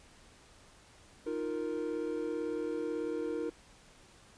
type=chord; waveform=triangle; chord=Eb suspended second; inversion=none; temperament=equal; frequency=311.1 / 349.2 / 466.2 Hz; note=Eb4 / F4 / Bb4; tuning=0 / 0 / 0 cents; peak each=-36 / -37 / -34 dBFS; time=1.26-3.5 s; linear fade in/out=10 ms; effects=pink hiss -59 dBFS RMS until 4.37 s + resampled to 22050 Hz